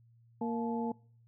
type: harmonic tone with a mistuned harmonic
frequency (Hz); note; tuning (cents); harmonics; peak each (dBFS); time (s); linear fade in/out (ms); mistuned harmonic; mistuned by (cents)
232; A#3; -8; 1 / 2 / 3 / 4; -33 / -38 / -45 / -39; 0.41-0.92; 5; 4; -120
effects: noise-tail reverb RT60 0.5 s tail -24 dB re dry + added 116 Hz sine -60 dBFS peak until 1.27 s